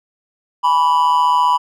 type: tone with amplitude modulation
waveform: triangle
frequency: 987.8 Hz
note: B5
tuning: in tune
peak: -6 dBFS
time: 0.63-1.58 s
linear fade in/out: 20 ms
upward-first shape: sine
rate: 155 Hz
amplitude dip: 70%
effects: none